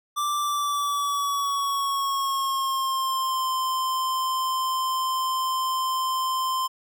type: tone with pitch glide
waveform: square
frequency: 1174.7 to 1040.5 Hz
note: D6 to C6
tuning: 0 to -10 cents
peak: -24 dBFS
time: 0.16-6.68 s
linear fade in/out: 20 ms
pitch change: -210 cents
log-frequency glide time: 0.39-3.49 s
effects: none